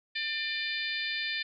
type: harmonic tone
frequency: 597 Hz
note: D5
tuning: 28 cents sharp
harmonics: 3 / 4 / 5 / 6 / 7 / 8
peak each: -35 / -36 / -42 / -37 / -40 / -41 dBFS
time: 0.15-1.43 s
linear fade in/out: 10 ms
effects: none